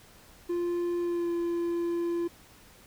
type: tone with pitch glide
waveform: triangle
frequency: 348.1 to 342.5 Hz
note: F4 to F4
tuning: -6 to -34 cents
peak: -25 dBFS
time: 0.49-2.28 s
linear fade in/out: 10 ms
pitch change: -28 cents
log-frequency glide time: 1.02-1.31 s
effects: pink hiss -55 dBFS RMS until 2.86 s